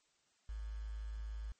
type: tone with quantisation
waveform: sine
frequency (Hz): 53.4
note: G#1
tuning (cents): +49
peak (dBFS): -40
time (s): 0.49-1.52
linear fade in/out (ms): 0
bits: 10
effects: white hiss -75 dBFS RMS until 1.59 s + MP3 32 kbps